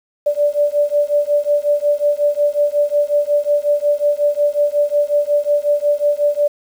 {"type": "beating tone pair", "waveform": "sine", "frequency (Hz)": [582, 587.5], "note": ["D5", "D5"], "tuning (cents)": [-16, 1], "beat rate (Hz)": 5.5, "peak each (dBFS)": -16, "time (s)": [0.26, 6.48], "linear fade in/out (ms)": 10, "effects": ["7-bit"]}